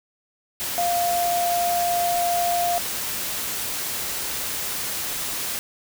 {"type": "tone in noise", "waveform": "sine", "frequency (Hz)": 698.5, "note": "F5", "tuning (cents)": 0, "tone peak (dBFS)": -20, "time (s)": [0.78, 2.78], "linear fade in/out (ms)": 0, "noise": "white", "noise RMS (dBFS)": -28, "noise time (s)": [0.6, 5.59], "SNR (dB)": 5, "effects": []}